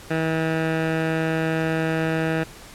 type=tone with low-pass filter; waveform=15% pulse; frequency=160.9 Hz; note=E3; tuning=42 cents flat; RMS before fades=-23 dBFS; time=0.1-2.44 s; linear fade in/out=10 ms; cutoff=2200 Hz; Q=1.6; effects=pink hiss -43 dBFS RMS until 2.74 s + low-pass 12000 Hz 12 dB/octave